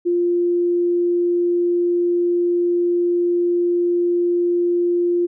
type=tone; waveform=sine; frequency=349.2 Hz; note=F4; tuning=in tune; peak=-15 dBFS; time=0.05-5.27 s; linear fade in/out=20 ms; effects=none